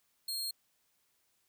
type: tone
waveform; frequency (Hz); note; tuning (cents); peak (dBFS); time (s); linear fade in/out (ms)
sawtooth; 4240; C8; +22; -32; 0.28-0.51; 5
effects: white hiss -75 dBFS RMS until 1.48 s